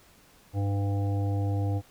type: harmonic tone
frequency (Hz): 100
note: G2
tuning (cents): +35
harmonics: 1 / 3 / 5 / 7 / 8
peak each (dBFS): -25 / -35 / -39 / -42 / -43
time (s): 0.53-1.82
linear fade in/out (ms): 50
effects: pink hiss -58 dBFS RMS until 1.9 s